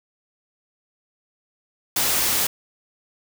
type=noise; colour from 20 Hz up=white; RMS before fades=-21 dBFS; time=1.96-2.47 s; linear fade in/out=5 ms; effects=none